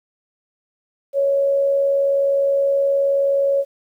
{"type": "tone with amplitude modulation", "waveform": "sine", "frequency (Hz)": 555, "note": "C#5", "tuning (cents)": 2, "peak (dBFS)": -13, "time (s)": [1.13, 3.65], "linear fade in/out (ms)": 50, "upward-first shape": "sine", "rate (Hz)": 79.1, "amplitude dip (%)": 30, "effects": ["9-bit"]}